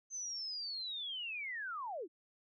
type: linear sweep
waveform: sine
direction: down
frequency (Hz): 6272 to 283.1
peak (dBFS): -39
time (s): 0.1-2.08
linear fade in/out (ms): 50
effects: none